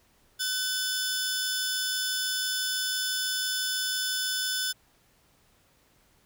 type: tone cluster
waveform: sawtooth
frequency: 1510 / 3502 / 5210 Hz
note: F#6 / A7 / E8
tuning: +35 / -9 / -21 cents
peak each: -29 dBFS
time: 0.39-4.73 s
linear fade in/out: 20 ms
effects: pink hiss -64 dBFS RMS until 6.25 s